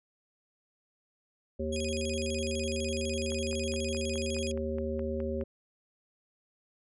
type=harmonic tone; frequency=77.78 Hz; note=D#2; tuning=in tune; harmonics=1 / 3 / 5 / 7; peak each=-36 / -36 / -36 / -36 dBFS; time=1.59-5.44 s; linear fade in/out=10 ms
type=tone with vibrato; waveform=20% pulse; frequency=2862 Hz; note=F7; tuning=42 cents sharp; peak=-32 dBFS; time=1.72-4.52 s; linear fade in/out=10 ms; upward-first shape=square; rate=12 Hz; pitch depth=250 cents each way
type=click train; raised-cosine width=0.5 ms; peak=-32 dBFS; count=11; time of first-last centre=3.32-5.412 s; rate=4.78 Hz
effects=resampled to 24000 Hz